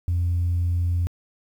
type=tone; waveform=sine; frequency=87 Hz; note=F2; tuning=6 cents flat; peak=-18 dBFS; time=0.08-1.07 s; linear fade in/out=0 ms; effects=tanh soft clip ceiling -17 dBFS + 9-bit